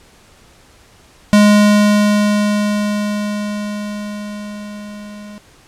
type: tone with level ramp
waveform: square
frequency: 207.7 Hz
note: G#3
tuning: in tune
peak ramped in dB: -6 to -32 dBFS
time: 1.33-5.38 s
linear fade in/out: 0 ms
effects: pink hiss -47 dBFS RMS until 5.67 s + low-pass 10000 Hz 12 dB/octave